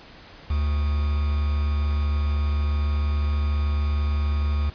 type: tone with quantisation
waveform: triangle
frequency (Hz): 73.3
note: D2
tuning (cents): -3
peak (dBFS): -18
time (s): 0.5-4.7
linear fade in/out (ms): 5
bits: 6
effects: pink hiss -46 dBFS RMS until 4.74 s + resampled to 11025 Hz